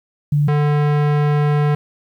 sine / square tone pair in turn, 146.4 / 147.59 Hz, D3 / D3, -5 / +9 cents, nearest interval unison, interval 14 cents, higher second, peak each -12 / -14 dBFS, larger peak first, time 0.32-0.48 / 0.48-1.75 s, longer second, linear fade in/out 5 ms, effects low-pass 2000 Hz 12 dB/octave + 8-bit

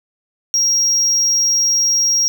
triangle tone, 5620 Hz, F8, 10 cents sharp, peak -11 dBFS, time 0.54-2.28 s, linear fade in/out 0 ms, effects none

